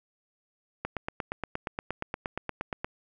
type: click train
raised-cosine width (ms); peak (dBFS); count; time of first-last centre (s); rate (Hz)
0.5; -16; 18; 0.85-2.845; 8.52
effects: none